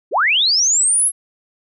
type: linear sweep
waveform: sine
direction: up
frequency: 277.2 to 11175 Hz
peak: -12 dBFS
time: 0.11-1.12 s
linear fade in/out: 50 ms
effects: none